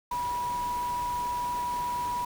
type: tone in noise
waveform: sine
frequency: 974 Hz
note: B5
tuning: 24 cents flat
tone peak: -28 dBFS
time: 0.11-2.25 s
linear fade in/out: 5 ms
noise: pink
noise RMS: -42 dBFS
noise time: 0.11-2.25 s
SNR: +11 dB
effects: none